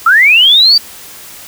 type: linear sweep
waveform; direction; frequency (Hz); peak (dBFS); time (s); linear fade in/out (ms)
sine; up; 1272 to 4699; -3; 0.06-0.78; 5
effects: white hiss -32 dBFS RMS until 1.47 s